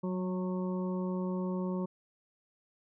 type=harmonic tone with a mistuned harmonic; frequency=183.1 Hz; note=F#3; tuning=18 cents flat; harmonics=1 / 2 / 3 / 5 / 6; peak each=-32 / -38 / -42 / -46 / -48 dBFS; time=0.03-1.86 s; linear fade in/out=10 ms; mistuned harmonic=1; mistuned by=+17 cents; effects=none